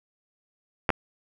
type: clicks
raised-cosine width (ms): 0.5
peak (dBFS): -6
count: 2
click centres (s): 0.892 / 0.903
effects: none